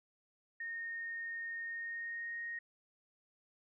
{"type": "tone with pitch glide", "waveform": "sine", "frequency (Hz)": [1844, 1865.4], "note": ["A#6", "A#6"], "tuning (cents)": [-19, 1], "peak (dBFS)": -39, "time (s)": [0.6, 2.59], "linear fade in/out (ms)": 5, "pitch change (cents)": 20, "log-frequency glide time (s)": [1.63, 2.42], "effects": []}